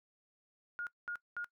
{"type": "tone bursts", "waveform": "sine", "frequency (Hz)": 1428, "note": "F6", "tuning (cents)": 38, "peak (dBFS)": -36, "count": 3, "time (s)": [0.79, 1.444], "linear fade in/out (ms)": 0, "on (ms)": 78, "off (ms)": 210, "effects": ["noise-tail reverb RT60 0.1 s tail -21 dB re dry"]}